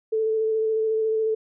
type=tone with vibrato; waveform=sine; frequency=440 Hz; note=A4; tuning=in tune; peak=-20 dBFS; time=0.12-1.35 s; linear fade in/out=10 ms; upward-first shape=square; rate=14 Hz; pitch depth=12 cents each way; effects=none